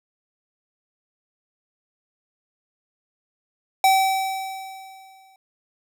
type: tone with exponential decay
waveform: square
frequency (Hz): 768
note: G5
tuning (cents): -36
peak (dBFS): -13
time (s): 3.84-5.36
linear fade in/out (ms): 2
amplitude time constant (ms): 330
effects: none